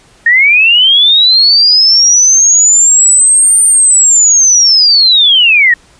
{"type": "linear two-way sweep", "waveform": "sine", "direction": "up then down", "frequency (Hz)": [1827, 9010, 1827], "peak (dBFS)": -3, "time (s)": [0.26, 5.74], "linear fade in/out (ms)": 5, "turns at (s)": 3.63, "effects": ["pink hiss -44 dBFS RMS until 5.99 s", "resampled to 22050 Hz"]}